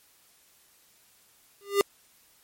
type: tone with exponential growth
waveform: square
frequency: 401.1 Hz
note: G4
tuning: 40 cents sharp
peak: -16 dBFS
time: 1.61-1.81 s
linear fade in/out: 0 ms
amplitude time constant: 42 ms
effects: white hiss -61 dBFS RMS until 2.43 s + MP3 64 kbps